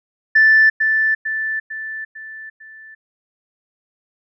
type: tone with echo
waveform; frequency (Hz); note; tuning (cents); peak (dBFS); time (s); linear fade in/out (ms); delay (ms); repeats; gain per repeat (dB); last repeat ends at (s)
sine; 1760; A6; 0; -7; 0.35-0.7; 10; 450; 5; -6; 2.95
effects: tanh soft clip ceiling -4 dBFS